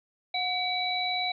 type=tone cluster; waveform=sine; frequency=726 / 2282 / 3939 Hz; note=F#5 / C#7 / B7; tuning=-33 / +50 / -5 cents; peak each=-31 / -32 / -30 dBFS; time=0.34-1.32 s; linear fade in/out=5 ms; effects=none